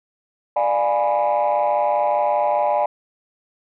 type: chord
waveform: sine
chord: D diminished seventh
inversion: none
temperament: equal with one note detuned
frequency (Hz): 593.5 / 698.5 / 830.6 / 987.8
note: D5 / F5 / Ab5 / Cb6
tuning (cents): +18 / 0 / 0 / 0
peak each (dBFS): -19 / -22 / -19 / -24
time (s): 0.56-2.86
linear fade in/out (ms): 5
effects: tanh soft clip ceiling -11 dBFS